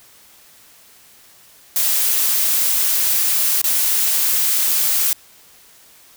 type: noise with dropouts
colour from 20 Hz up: blue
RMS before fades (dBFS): -17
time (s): 1.76-5.13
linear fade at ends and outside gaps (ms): 1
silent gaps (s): 3.616-3.641
effects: white hiss -48 dBFS RMS until 6.16 s